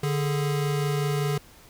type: tone pair together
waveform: square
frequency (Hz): 146.83 / 415.3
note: D3 / G#4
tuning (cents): 0 / 0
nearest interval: octave + tritone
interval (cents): 1800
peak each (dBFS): -25 / -31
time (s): 0.03-1.38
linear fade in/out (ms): 5
effects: pink hiss -52 dBFS RMS until 1.69 s